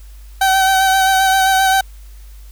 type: tone with vibrato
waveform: 30% pulse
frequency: 766 Hz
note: G5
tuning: 40 cents flat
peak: -8 dBFS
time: 0.41-1.81 s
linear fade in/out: 5 ms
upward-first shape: sine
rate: 7.6 Hz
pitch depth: 22 cents each way
effects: added 50 Hz sine -34 dBFS peak until 2.51 s + white hiss -50 dBFS RMS until 2.51 s